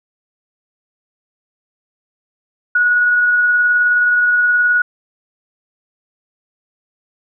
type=tone with tremolo; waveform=sine; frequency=1459 Hz; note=F#6; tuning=25 cents flat; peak=-9 dBFS; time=2.75-4.82 s; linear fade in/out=5 ms; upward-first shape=triangle; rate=19 Hz; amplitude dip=25%; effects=none

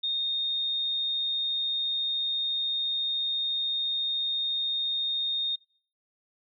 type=tone; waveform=sine; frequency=3683 Hz; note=A#7; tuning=22 cents flat; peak=-26 dBFS; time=0.03-5.56 s; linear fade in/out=10 ms; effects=noise-tail reverb RT60 0.5 s tail -26 dB re dry

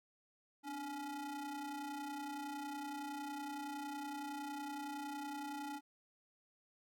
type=ring-modulated tone; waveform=square; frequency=277.3 Hz; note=C#4; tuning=1 cent sharp; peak=-40 dBFS; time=0.63-5.81 s; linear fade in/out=50 ms; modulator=570 Hz; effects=none

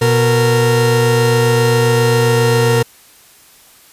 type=tone pair together; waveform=40% pulse; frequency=122.47 / 462.4 Hz; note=B2 / A#4; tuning=-14 / -14 cents; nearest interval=octave + major seventh; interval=2300 cents; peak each=-12 dBFS; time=0.01-2.83 s; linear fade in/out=10 ms; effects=white hiss -45 dBFS RMS until 3.92 s + resampled to 32000 Hz

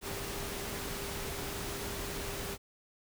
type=tone in noise; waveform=sine; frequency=400 Hz; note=G4; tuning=35 cents sharp; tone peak=-45 dBFS; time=0.01-2.58 s; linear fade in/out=50 ms; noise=pink; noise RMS=-39 dBFS; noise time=0.01-2.58 s; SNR=-9 dB; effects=none

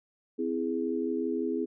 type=chord; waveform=sine; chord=C augmented; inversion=none; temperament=equal with one note detuned; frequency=257.6 / 329.6 / 415.3 Hz; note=C4 / E4 / G#4; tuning=-27 / 0 / 0 cents; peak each=-32 dBFS; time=0.38-1.66 s; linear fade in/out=20 ms; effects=none

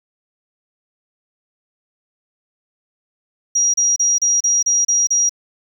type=tone bursts; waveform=triangle; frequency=5730 Hz; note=F8; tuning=44 cents sharp; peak=-9 dBFS; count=8; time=3.55-5.294 s; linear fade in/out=10 ms; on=190 ms; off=32 ms; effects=tanh soft clip ceiling -11 dBFS

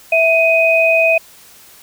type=tone pair together; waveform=sine; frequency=656.7 / 2503 Hz; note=E5 / D#7; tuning=-7 / +10 cents; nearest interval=octave + major seventh; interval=2317 cents; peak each=-12 dBFS; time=0.12-1.18 s; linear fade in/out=5 ms; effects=white hiss -43 dBFS RMS until 1.82 s

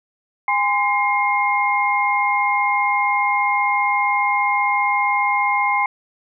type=tone cluster; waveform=sine; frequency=817 / 1032 / 2133 Hz; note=G#5 / C6 / C7; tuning=-29 / -24 / +33 cents; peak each=-20 dBFS; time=0.48-5.86 s; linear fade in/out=2 ms; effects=none

